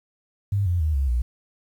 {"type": "tone with pitch steps", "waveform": "sine", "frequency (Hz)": [100.1, 88.15, 77.63, 68.37, 60.21], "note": ["G2", "F2", "D#2", "C#2", "B1"], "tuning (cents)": [37, 17, -3, -23, -43], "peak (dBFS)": -19, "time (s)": [0.52, 1.22], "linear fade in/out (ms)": 5, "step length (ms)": 140, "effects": ["9-bit"]}